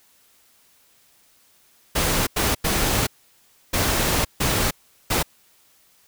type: noise bursts at uneven times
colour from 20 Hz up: pink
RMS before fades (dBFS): -21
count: 6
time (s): 1.95-2.27 / 2.36-2.55 / 2.64-3.07 / 3.73-4.25 / 4.4-4.71 / 5.1-5.23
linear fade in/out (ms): 10
effects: white hiss -58 dBFS RMS until 6.07 s